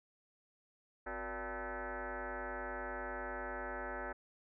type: tone with frequency modulation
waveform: sine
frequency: 470 Hz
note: A#4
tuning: 14 cents sharp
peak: -39 dBFS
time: 1.06-4.13 s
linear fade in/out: 10 ms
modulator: 210 Hz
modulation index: 6.3
effects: none